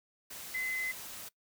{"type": "tone in noise", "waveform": "sine", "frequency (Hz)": 2039, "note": "C7", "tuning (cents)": -45, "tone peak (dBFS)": -32, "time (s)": [0.54, 0.92], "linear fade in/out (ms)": 10, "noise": "white", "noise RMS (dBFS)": -45, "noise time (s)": [0.3, 1.29], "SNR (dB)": 10, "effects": ["noise-tail reverb RT60 0.1 s tail -20 dB re dry"]}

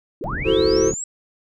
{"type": "linear sweep", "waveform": "sine", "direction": "up", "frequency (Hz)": [263.8, 7830], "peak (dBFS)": -26, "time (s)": [0.21, 1.04], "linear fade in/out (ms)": 2}
{"type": "low-pass noise", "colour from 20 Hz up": "pink", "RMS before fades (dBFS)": -29, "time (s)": [0.24, 0.94], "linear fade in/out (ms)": 0, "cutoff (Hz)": 300, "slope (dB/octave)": 12}
{"type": "chord", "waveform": "triangle", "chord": "F# half-diminished seventh", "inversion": "third", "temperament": "equal with one note detuned", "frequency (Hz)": [329.6, 375.8, 440, 523.3], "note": ["E4", "F#4", "A4", "C5"], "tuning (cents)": [0, 27, 0, 0], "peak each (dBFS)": [-20, -18, -16, -21], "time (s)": [0.44, 0.93], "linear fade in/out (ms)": 50}
{"effects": []}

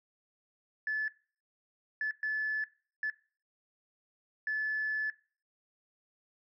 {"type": "tone bursts at uneven times", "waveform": "sine", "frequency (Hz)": 1731, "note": "A6", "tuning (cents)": -29, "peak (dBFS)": -29, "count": 5, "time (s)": [[0.87, 1.08], [2.01, 2.11], [2.23, 2.64], [3.03, 3.1], [4.47, 5.1]], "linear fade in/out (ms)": 2, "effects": ["noise-tail reverb RT60 0.4 s tail -19 dB re dry", "tanh soft clip ceiling -25 dBFS"]}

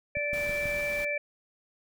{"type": "harmonic tone", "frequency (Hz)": 584, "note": "D5", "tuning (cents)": -10, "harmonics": [1, 3, 4], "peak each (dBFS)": [-32, -38, -30], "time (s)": [0.15, 1.18], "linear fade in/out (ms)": 5}
{"type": "click train", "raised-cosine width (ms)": 5, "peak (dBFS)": -28, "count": 4, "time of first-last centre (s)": [0.17, 0.656], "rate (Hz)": 6.17}
{"type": "noise", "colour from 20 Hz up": "pink", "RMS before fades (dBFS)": -42, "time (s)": [0.33, 1.05], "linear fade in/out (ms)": 5}
{"effects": []}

